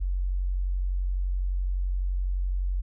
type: tone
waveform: sine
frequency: 45.89 Hz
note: F#1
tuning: 14 cents flat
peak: -24 dBFS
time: 0-2.82 s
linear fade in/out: 20 ms
effects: none